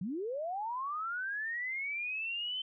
sine linear sweep, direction up, 161.8 to 3088 Hz, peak -34 dBFS, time 0.01-2.62 s, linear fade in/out 5 ms, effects none

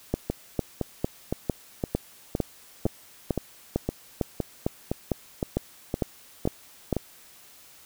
two click trains, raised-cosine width 2 ms, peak -12 / -10 dBFS, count 14 / 16, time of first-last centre 0.3-6.967 / 0.14-6.927 s, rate 1.95 / 2.21 Hz, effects white hiss -52 dBFS RMS until 7.85 s

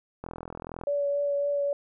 click train, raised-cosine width 1 ms, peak -23 dBFS, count 26, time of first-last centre 0.24-0.837 s, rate 41.9 Hz
sine tone with vibrato, 571 Hz, D5, 49 cents flat, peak -24 dBFS, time 0.87-1.73 s, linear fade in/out 2 ms, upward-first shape triangle, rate 3.6 Hz, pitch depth 15 cents each way
effects none

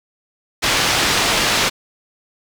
white low-pass noise, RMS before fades -17 dBFS, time 0.62-1.7 s, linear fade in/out 20 ms, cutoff 4400 Hz, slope 12 dB/octave, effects none

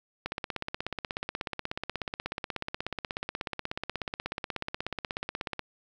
click train, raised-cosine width 0.3 ms, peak -16 dBFS, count 89, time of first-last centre 0.26-5.593 s, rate 16.5 Hz, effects 9-bit

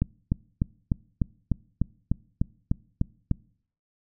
click train, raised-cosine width 5 ms, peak -10 dBFS, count 12, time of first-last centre 0.02-3.313 s, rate 3.34 Hz, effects noise-tail reverb RT60 0.6 s tail -25 dB re dry

